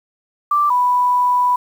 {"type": "tone pair in turn", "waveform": "sine", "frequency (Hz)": [1174.7, 987.8], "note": ["D6", "B5"], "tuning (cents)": [0, 0], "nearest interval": "minor third", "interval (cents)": 300, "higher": "first", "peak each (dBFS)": -12, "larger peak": "neither", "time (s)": [[0.51, 0.7], [0.7, 1.56]], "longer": "second", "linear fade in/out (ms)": 5, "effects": ["7-bit"]}